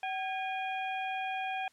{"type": "harmonic tone with a mistuned harmonic", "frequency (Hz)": 815, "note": "G#5", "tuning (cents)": -33, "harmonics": [1, 2, 3, 4], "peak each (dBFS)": [-34, -42, -39, -47], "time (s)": [0.03, 1.68], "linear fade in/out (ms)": 2, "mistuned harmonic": 1, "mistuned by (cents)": -120, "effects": ["white hiss -67 dBFS RMS until 1.72 s", "low-pass 8000 Hz 12 dB/octave"]}